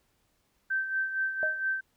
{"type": "tone with tremolo", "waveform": "sine", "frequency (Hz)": 1554, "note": "G6", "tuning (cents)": -16, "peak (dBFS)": -25, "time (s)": [0.7, 1.81], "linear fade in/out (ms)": 10, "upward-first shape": "sine", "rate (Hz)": 4.3, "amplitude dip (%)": 60}
{"type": "tone with exponential decay", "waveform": "sine", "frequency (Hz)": 622.3, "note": "D#5", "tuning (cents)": 0, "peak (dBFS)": -27, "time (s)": [1.43, 1.62], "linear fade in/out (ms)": 0, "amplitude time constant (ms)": 40}
{"effects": ["pink hiss -72 dBFS RMS until 1.96 s"]}